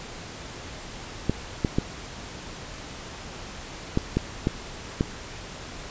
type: clicks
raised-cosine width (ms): 3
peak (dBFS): -8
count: 7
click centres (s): 1.296 / 1.648 / 1.785 / 3.974 / 4.17 / 4.471 / 5.009
effects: pink hiss -39 dBFS RMS until 5.9 s + resampled to 16000 Hz